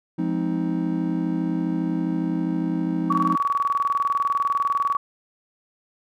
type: chord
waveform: triangle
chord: F minor seventh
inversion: none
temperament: just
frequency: 174.61 / 209.5 / 261.9 / 314.3 Hz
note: F3 / Ab3 / C4 / Eb4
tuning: 0 / +15 / +2 / +18 cents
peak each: -24 / -29 / -26 / -24 dBFS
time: 0.18-3.36 s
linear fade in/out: 10 ms
type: tone with tremolo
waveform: sine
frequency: 1130 Hz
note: C#6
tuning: 33 cents sharp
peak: -17 dBFS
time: 3.1-4.97 s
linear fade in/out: 5 ms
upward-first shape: square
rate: 20 Hz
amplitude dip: 70%
effects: none